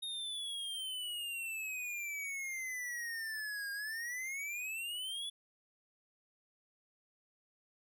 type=exponential two-way sweep; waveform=square; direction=down then up; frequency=3729 to 1612 to 3454 Hz; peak=-39 dBFS; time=0.02-5.3 s; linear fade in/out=10 ms; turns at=3.72 s; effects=none